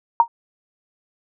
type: tone with exponential decay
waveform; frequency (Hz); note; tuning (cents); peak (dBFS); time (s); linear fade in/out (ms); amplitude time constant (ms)
sine; 932.3; A#5; 0; -5; 0.2-0.28; 1; 16
effects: none